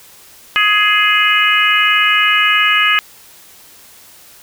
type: harmonic tone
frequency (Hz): 418.5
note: G#4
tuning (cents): +13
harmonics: 3 / 4 / 5 / 6 / 7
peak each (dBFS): -16 / -16 / -16 / -16 / -16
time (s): 0.56-2.99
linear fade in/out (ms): 0
effects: white hiss -42 dBFS RMS until 4.42 s